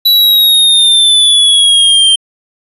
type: exponential sweep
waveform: square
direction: down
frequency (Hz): 3951 to 3136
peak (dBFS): -5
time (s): 0.05-2.16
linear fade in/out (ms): 10
effects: resampled to 32000 Hz